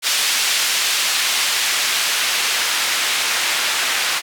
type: noise with band-pass filter sweep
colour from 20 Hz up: white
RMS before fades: -19 dBFS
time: 0.02-4.22 s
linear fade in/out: 50 ms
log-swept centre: 3200 to 2000 Hz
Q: 0.71
effects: none